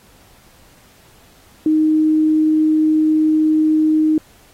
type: tone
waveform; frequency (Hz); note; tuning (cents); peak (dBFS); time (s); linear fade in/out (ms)
sine; 311.1; D#4; 0; -11; 1.66-4.18; 2
effects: pink hiss -50 dBFS RMS until 4.53 s + AAC 48 kbps